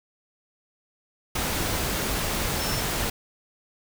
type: tone in noise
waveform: sine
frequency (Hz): 5400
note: E8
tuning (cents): +41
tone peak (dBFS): -34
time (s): 2.6-2.81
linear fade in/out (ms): 5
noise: pink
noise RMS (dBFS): -27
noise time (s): 1.35-3.1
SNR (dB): -10
effects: none